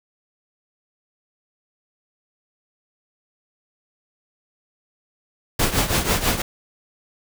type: noise with tremolo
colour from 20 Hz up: pink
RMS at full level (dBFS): -17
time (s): 5.59-6.42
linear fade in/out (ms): 5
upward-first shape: triangle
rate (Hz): 6.1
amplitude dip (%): 80
effects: none